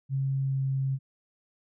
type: tone with pitch glide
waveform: sine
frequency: 135.5 to 134.56 Hz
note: C#3 to C3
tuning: -39 to +49 cents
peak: -25 dBFS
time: 0.09-0.99 s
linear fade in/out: 50 ms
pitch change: -12 cents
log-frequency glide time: 0.43-0.62 s
effects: none